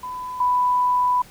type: tone pair in turn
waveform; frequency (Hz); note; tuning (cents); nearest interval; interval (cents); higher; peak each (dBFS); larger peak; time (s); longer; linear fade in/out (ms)
sine; 1002 / 992.2; B5 / B5; +25 / +8; unison; 17; first; -28 / -16; second; 0.03-0.4 / 0.4-1.22; second; 5
effects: pink hiss -47 dBFS RMS until 1.3 s